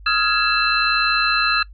sine tone cluster, 1264 / 1385 / 1671 / 2655 / 4075 Hz, D#6 / F6 / G#6 / E7 / C8, +27 / -15 / +10 / +12 / -47 cents, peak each -22 dBFS, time 0.06-1.63 s, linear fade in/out 5 ms, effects noise-tail reverb RT60 0.1 s tail -22 dB re dry + added 50 Hz sine -38 dBFS peak until 1.73 s

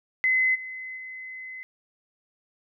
sine tone with level steps, 2039 Hz, C7, 45 cents flat, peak -19 / -34 / -36 dBFS, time 0.24-1.63 s, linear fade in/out 0 ms, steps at 0.54 / 0.96 s, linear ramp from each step 20 ms, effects none

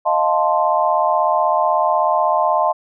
sine chord, F dominant seventh, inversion third, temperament equal, 622.3 / 698.5 / 880 / 1046.5 Hz, Eb5 / F5 / A5 / C6, 0 / 0 / 0 / 0 cents, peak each -19 dBFS, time 0.05-2.73 s, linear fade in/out 20 ms, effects none

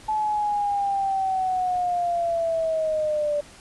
sine linear sweep, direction down, 865 to 583 Hz, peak -21 dBFS, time 0.08-3.41 s, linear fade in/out 10 ms, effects pink hiss -47 dBFS RMS until 3.6 s + resampled to 24000 Hz

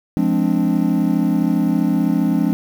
triangle chord, D half-diminished seventh, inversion first, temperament equal with one note detuned, 174.61 / 209.8 / 261.6 / 293.7 Hz, F3 / Ab3 / C4 / D4, 0 / +18 / 0 / 0 cents, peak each -18 dBFS, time 0.17-2.53 s, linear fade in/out 0 ms, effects 7-bit

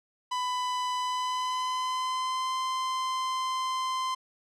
45% pulse tone with pitch glide, 998 to 1036.8 Hz, B5 to C6, +18 to -16 cents, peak -28 dBFS, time 0.31-4.15 s, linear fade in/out 10 ms, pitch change +66 cents, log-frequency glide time 0.96-2.56 s, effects low-pass 7000 Hz 12 dB/octave

